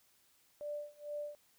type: tone with tremolo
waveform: sine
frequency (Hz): 589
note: D5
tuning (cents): +5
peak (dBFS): -37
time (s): 0.61-1.35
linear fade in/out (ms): 0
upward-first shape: sine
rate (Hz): 2.2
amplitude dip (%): 95
effects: white hiss -70 dBFS RMS until 1.58 s